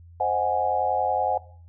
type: chord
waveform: sine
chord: Ab dominant seventh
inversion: first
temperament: equal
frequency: 523.3 / 622.3 / 740 / 830.6 Hz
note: C5 / Eb5 / Gb5 / Ab5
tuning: 0 / 0 / 0 / 0 cents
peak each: -29 / -30 / -24 / -25 dBFS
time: 0.2-1.38 s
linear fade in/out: 5 ms
effects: noise-tail reverb RT60 0.5 s tail -19 dB re dry + added 85 Hz sine -45 dBFS peak until 1.68 s